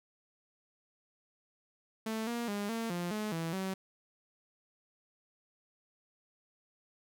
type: tone with pitch steps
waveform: sawtooth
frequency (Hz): 221.1 / 236.4 / 203.8 / 227.9 / 174.9 / 213.1 / 164.6 / 190.3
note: A3 / A#3 / G#3 / A#3 / F3 / G#3 / E3 / F#3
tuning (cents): +9 / +24 / -32 / -39 / +3 / +45 / -2 / +49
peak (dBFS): -30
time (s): 2.06-3.74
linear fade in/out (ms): 5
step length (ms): 210
effects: none